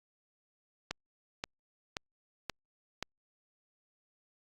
click train, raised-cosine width 0.2 ms, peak -17 dBFS, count 5, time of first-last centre 0.91-3.026 s, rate 1.89 Hz, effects Opus 48 kbps

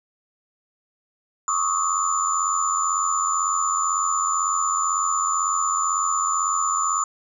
sine tone cluster, 1102 / 1184 / 1280 / 7030 Hz, C#6 / D6 / D#6 / A8, -11 / +14 / +49 / -2 cents, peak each -25 dBFS, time 1.48-7.04 s, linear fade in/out 2 ms, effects tanh soft clip ceiling -9 dBFS

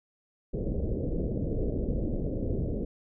pink low-pass noise, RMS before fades -30 dBFS, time 0.53-2.85 s, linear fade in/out 10 ms, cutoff 550 Hz, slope 48 dB/octave, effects none

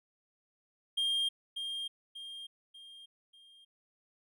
triangle tone with echo, 3211 Hz, G7, 41 cents sharp, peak -27 dBFS, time 0.97-1.29 s, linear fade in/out 10 ms, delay 590 ms, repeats 4, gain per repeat -7 dB, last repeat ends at 3.65 s, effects none

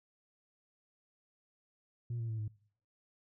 sine tone with pitch steps, 118.7 / 114.72 / 110.88 / 107.16 Hz, A#2 / A#2 / A2 / A2, +32 / -27 / +14 / -45 cents, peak -33 dBFS, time 2.1-2.48 s, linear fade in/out 5 ms, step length 95 ms, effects noise-tail reverb RT60 0.6 s tail -24 dB re dry + tanh soft clip ceiling -33 dBFS

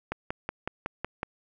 click train, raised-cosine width 0.5 ms, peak -15 dBFS, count 7, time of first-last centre 0.12-1.231 s, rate 5.4 Hz, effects none

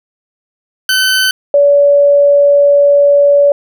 20% pulse / sine tone pair in turn, 1522 / 571.2 Hz, F#6 / D5, +48 / -48 cents, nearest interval octave + perfect fourth, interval 1696 cents, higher first, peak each -4 dBFS, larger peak neither, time 0.89-1.31 / 1.54-3.52 s, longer second, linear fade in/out 2 ms, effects none

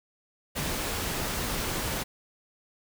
pink noise, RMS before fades -31 dBFS, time 0.55-2.04 s, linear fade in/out 20 ms, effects none

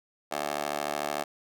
15% pulse tone with high-pass filter, 73.42 Hz, D2, in tune, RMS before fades -32 dBFS, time 0.31-1.24 s, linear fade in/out 10 ms, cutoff 570 Hz, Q 1.8, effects none

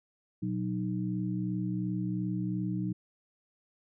sine tone cluster, 120.1 / 182.9 / 308.2 Hz, B2 / F#3 / D#4, -48 / -20 / -16 cents, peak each -35 / -32 / -36 dBFS, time 0.42-2.93 s, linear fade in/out 10 ms, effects none

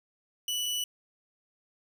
sawtooth tone pair in turn, 2960 / 2960 Hz, F#7 / F#7, 0 / 0 cents, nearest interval unison, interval 0 cents, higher neither, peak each -26 dBFS, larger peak neither, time 0.48-0.66 / 0.66-0.84 s, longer neither, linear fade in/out 2 ms, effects none

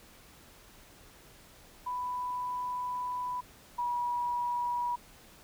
sine tone pair in turn, 992 / 967.7 Hz, B5 / B5, +7 / -36 cents, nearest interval unison, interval 43 cents, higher first, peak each -32 / -29 dBFS, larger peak second, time 1.86-3.41 / 3.78-4.96 s, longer first, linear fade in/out 10 ms, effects pink hiss -56 dBFS RMS until 5.43 s

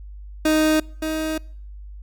30% pulse tone pair in turn, 311.1 / 314.5 Hz, D#4 / D#4, 0 / +19 cents, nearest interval unison, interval 19 cents, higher second, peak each -13 / -20 dBFS, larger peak first, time 0.45-0.8 / 1.02-1.38 s, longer second, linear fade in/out 5 ms, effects noise-tail reverb RT60 0.6 s tail -26 dB re dry + added 50 Hz sine -35 dBFS peak until 2.02 s

